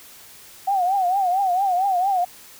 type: tone with vibrato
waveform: sine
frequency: 752 Hz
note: F#5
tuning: 28 cents sharp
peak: -17 dBFS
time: 0.67-2.25 s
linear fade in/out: 10 ms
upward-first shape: triangle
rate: 4.4 Hz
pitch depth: 140 cents each way
effects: white hiss -45 dBFS RMS until 2.59 s